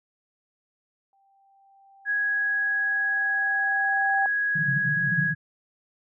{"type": "tone with exponential growth", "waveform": "sine", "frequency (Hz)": 785, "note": "G5", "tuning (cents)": 2, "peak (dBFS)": -22, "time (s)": [1.13, 4.26], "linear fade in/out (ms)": 1, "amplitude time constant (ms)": 680}
{"type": "tone", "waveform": "sine", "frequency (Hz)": 1661.2, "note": "G#6", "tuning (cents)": 0, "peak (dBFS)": -22, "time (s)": [2.05, 5.35], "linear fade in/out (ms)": 50}
{"type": "band-pass noise", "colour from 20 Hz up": "pink", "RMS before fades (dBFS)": -30, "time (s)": [4.55, 5.35], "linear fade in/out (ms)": 10, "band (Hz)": [130, 180], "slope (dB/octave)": 96}
{"effects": []}